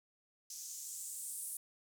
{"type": "noise with band-pass filter sweep", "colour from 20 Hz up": "violet", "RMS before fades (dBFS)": -45, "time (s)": [0.5, 1.57], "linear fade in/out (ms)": 2, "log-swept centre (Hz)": [5900, 9800], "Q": 3.1, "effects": []}